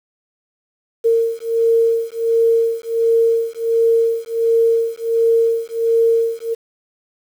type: beating tone pair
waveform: sine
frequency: 457.5 / 458.9 Hz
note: A#4 / A#4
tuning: -32 / -27 cents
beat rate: 1.4 Hz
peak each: -16 dBFS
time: 1.04-6.55 s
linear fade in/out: 20 ms
effects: 7-bit